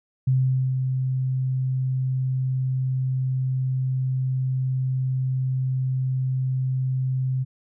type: tone with ADSR envelope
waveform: sine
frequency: 130.2 Hz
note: C3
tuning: 8 cents flat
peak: -16 dBFS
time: 0.27-7.45 s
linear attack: 7 ms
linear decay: 460 ms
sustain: -5 dB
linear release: 28 ms
effects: none